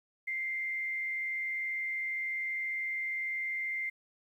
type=tone with frequency modulation; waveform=sine; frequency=2093 Hz; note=C7; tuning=in tune; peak=-32 dBFS; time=0.27-3.9 s; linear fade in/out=10 ms; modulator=94.8 Hz; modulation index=0.42; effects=11-bit